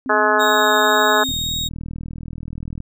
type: tone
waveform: sine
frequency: 261.6 Hz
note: C4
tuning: in tune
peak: -26 dBFS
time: 0.06-1.31 s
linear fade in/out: 0 ms
type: harmonic tone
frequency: 211.9 Hz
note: G#3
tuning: 35 cents sharp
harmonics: 2 / 3 / 4 / 5 / 6 / 7 / 8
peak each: -21 / -21 / -21 / -21 / -21 / -21 / -21 dBFS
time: 0.09-1.24 s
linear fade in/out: 10 ms
type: tone with vibrato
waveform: 35% pulse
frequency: 3741 Hz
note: A#7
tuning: 5 cents sharp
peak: -20 dBFS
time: 0.39-1.69 s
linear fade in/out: 20 ms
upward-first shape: sine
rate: 1.9 Hz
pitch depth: 11 cents each way
type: click train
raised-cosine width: 5 ms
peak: -18 dBFS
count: 62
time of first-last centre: 1.29-2.804 s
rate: 40.3 Hz
effects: none